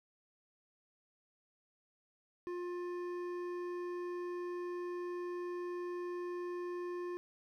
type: tone with hard clipping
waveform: triangle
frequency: 353.7 Hz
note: F4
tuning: 22 cents sharp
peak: -40 dBFS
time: 2.47-7.17 s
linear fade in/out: 0 ms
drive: 14 dB
effects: none